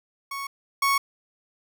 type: tone pair in turn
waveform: 30% pulse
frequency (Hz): 1108 / 1108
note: C#6 / C#6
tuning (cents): -1 / -1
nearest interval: unison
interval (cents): 0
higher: neither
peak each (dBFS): -28 / -17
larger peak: second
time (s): 0.31-0.47 / 0.82-0.98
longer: neither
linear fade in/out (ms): 5
effects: none